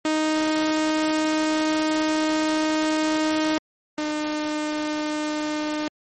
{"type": "tone pair in turn", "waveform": "sawtooth", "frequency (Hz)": [311.1, 303.3], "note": ["D#4", "D#4"], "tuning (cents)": [0, -44], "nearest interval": "unison", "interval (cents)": 44, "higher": "first", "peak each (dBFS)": [-16, -20], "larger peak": "first", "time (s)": [[0.05, 3.58], [3.98, 5.88]], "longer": "first", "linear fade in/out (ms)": 2, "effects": ["MP3 32 kbps"]}